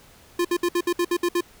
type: tone bursts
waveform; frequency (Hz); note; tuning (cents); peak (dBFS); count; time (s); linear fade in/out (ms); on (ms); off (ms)
square; 349.2; F4; 0; -20; 9; 0.39-1.408; 5; 58; 62
effects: pink hiss -52 dBFS RMS until 1.6 s